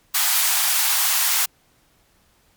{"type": "high-pass noise", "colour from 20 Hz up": "white", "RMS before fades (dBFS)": -19, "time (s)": [0.14, 1.46], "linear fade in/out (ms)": 10, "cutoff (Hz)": 710, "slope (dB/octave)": 48, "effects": ["pink hiss -60 dBFS RMS until 2.56 s", "MP3 96 kbps"]}